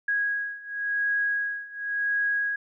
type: beating tone pair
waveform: sine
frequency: 1651 / 1651.93 Hz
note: G#6 / G#6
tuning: -11 / -10 cents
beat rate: 0.93 Hz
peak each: -29 / -27 dBFS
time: 0.08-2.56 s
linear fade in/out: 5 ms
effects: none